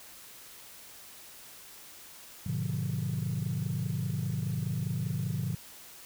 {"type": "chord", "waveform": "sine", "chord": "G# diminished seventh", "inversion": "none", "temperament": "just", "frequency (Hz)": [103.83, 124.59, 149.51, 179.41], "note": ["G#2", "B2", "D3", "F3"], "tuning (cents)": [0, 16, 31, 47], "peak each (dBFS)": [-35, -33, -33, -35], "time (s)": [2.46, 5.55], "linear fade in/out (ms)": 5, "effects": ["tanh soft clip ceiling -24 dBFS", "white hiss -50 dBFS RMS until 6.05 s"]}